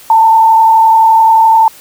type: tone with frequency modulation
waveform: sine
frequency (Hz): 894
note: A5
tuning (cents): +27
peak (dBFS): -3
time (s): 0.1-1.68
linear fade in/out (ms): 2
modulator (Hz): 31.6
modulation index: 0.62
effects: white hiss -37 dBFS RMS until 1.8 s